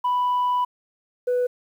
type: tone pair in turn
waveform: sine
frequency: 989 / 494.5 Hz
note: B5 / B4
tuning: +2 / +2 cents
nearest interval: octave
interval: 1200 cents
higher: first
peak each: -17 / -17 dBFS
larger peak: neither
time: 0.04-0.65 / 1.27-1.47 s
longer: first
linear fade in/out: 10 ms
effects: tanh soft clip ceiling -17 dBFS + 9-bit